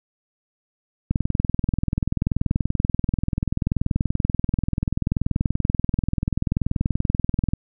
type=click train; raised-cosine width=5 ms; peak=-8 dBFS; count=134; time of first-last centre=1.11-7.535 s; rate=20.7 Hz; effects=none